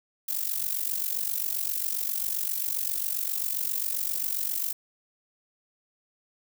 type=noise with amplitude modulation; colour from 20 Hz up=violet; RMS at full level=-26 dBFS; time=0.28-4.73 s; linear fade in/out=10 ms; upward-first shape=sine; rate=47.5 Hz; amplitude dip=80%; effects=none